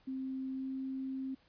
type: tone with pitch glide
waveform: sine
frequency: 263.5 to 265 Hz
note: C4 to C4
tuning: +12 to +22 cents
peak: -36 dBFS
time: 0.07-1.35 s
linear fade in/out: 10 ms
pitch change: +10 cents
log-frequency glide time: 0.51-0.67 s
effects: pink hiss -68 dBFS RMS until 1.48 s + resampled to 11025 Hz